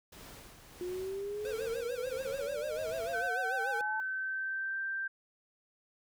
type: noise with tremolo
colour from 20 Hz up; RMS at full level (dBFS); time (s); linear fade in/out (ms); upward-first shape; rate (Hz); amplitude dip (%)
pink; -50; 0.12-3.28; 5; sine; 1.5; 50
type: exponential sweep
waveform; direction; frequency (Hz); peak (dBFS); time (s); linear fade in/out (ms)
sine; up; 354.4 to 879; -35; 0.81-4; 0
type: tone with vibrato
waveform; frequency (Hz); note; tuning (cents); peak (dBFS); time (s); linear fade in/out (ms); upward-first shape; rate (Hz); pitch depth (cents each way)
square; 493.9; B4; 0; -39; 1.45-3.81; 0; sine; 6.8; 170
type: tone with pitch glide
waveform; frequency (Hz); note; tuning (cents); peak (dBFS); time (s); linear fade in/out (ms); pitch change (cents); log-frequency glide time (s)
sine; 1530 to 1570.3; G6 to G6; -42 to +3; -33; 3.13-5.08; 10; +45; 3.99-4.8
effects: none